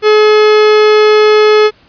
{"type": "tone", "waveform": "45% pulse", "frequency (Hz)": 426.2, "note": "G#4", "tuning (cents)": 45, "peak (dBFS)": -4, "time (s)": [0.02, 1.71], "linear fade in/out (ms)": 50, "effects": ["pink hiss -46 dBFS RMS until 1.88 s", "resampled to 11025 Hz"]}